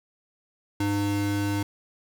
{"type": "tone pair together", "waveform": "square", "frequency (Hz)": [101.21, 303.3], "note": ["G#2", "D#4"], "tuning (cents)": [-44, -44], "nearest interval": "octave + perfect fifth", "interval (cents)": 1900, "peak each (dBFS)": [-28, -28], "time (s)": [0.8, 1.63], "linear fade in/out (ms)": 5, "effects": []}